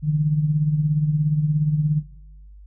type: tone with tremolo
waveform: sine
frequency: 151.1 Hz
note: D3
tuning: 50 cents sharp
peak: -14 dBFS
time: 0.02-2.03 s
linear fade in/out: 50 ms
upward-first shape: triangle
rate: 17 Hz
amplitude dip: 65%
effects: noise-tail reverb RT60 0.9 s tail -19 dB re dry + added 50 Hz sine -41 dBFS peak until 2.66 s